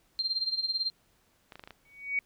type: tone with tremolo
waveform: sine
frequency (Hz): 4172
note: C8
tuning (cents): -6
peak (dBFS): -25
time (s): 0.19-0.9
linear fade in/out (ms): 0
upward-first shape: sine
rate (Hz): 18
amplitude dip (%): 80
type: clicks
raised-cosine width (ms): 0.3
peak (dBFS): -29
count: 6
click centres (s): 1.522 / 1.556 / 1.595 / 1.638 / 1.675 / 1.707
type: tone with exponential growth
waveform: sine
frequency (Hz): 2250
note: C#7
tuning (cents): +25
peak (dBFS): -23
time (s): 1.85-2.19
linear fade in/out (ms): 2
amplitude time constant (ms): 73
effects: pink hiss -68 dBFS RMS until 2.25 s